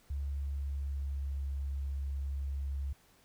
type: tone with pitch glide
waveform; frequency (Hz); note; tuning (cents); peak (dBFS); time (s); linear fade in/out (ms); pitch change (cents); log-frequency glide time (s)
sine; 70.2 to 69.07; C#2 to C#2; +22 to -6; -33; 0.1-2.93; 5; -28; 0.2-1.52
effects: pink hiss -65 dBFS RMS until 3.24 s